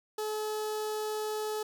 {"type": "tone with notch filter", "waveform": "sawtooth", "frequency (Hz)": 428.4, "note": "A4", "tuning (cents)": -46, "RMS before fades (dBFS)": -34, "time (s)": [0.18, 1.63], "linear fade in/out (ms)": 5, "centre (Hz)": 2200, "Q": 1.3, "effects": []}